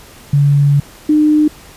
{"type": "tone pair in turn", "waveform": "sine", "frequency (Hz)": [142.7, 303.2], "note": ["D3", "D#4"], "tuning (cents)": [-49, -45], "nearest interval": "octave + minor second", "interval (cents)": 1304, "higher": "second", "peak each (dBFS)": -7, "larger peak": "neither", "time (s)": [[0.33, 0.8], [1.09, 1.48]], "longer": "first", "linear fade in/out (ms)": 5, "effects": ["pink hiss -39 dBFS RMS until 1.76 s", "resampled to 32000 Hz"]}